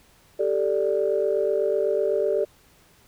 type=chord; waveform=sine; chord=G suspended second; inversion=none; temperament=equal; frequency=392 / 440 / 587.3 Hz; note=G4 / A4 / D5; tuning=0 / 0 / 0 cents; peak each=-24 dBFS; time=0.39-2.45 s; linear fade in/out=10 ms; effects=tanh soft clip ceiling -11 dBFS + pink hiss -57 dBFS RMS until 3.07 s